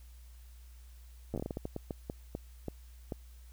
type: slowing click train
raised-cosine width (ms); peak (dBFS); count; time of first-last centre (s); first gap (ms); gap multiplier
2; -23; 16; 1.34-3.122; 9; 1.32
effects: added 60 Hz sine -50 dBFS peak until 3.52 s + white hiss -65 dBFS RMS until 3.52 s